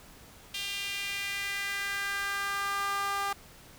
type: tone with high-pass filter sweep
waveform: sawtooth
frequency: 399.1 Hz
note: G4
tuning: 31 cents sharp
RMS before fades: -33 dBFS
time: 0.54-3.33 s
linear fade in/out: 5 ms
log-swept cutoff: 3000 to 980 Hz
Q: 3
effects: pink hiss -53 dBFS RMS until 3.78 s